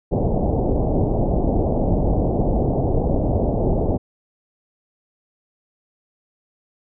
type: low-pass noise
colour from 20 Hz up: pink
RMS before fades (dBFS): -19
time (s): 0.11-3.98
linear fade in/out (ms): 20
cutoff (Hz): 760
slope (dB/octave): 48
effects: none

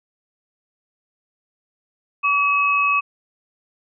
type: tone pair together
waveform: sine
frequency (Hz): 1142 / 2568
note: D6 / E7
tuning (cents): -49 / -46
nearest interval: octave + major second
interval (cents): 1403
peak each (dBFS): -18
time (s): 2.23-3.01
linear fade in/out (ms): 20
effects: none

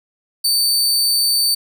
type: tone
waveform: sawtooth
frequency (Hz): 4566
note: D8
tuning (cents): -50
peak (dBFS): -11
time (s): 0.44-1.55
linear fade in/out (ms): 10
effects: none

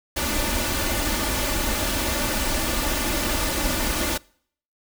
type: noise with comb filter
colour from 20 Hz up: pink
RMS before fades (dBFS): -24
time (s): 0.16-4.18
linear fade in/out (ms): 10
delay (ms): 3.4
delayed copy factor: +0.65
effects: noise-tail reverb RT60 0.6 s tail -25 dB re dry

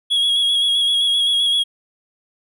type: tone with vibrato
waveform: triangle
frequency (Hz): 3322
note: G#7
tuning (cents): 0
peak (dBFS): -13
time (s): 0.1-1.64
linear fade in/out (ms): 20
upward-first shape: square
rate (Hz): 7.7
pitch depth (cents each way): 22
effects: none

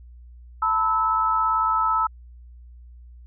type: tone cluster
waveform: sine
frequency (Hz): 891 / 989 / 1303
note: A5 / B5 / E6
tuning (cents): +22 / +2 / -20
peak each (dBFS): -25 / -27 / -20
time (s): 0.62-2.07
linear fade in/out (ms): 5
effects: added 60 Hz sine -42 dBFS peak until 3.26 s

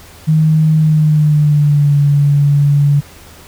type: tone with pitch glide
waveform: sine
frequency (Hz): 156.5 to 143.51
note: D#3 to D3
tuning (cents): +10 to -40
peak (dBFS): -7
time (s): 0.27-3.01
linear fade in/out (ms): 20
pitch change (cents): -150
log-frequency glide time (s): 0.77-1.97
effects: added 83 Hz sine -42 dBFS peak until 3.47 s + pink hiss -39 dBFS RMS until 3.47 s

